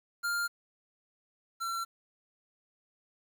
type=tone pair in turn; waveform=square; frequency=1400 / 1356.2 Hz; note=F6 / E6; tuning=+4 / +49 cents; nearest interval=minor second; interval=55 cents; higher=first; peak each=-30 / -33 dBFS; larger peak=first; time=0.23-0.48 / 1.6-1.85 s; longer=neither; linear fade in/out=20 ms; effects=10-bit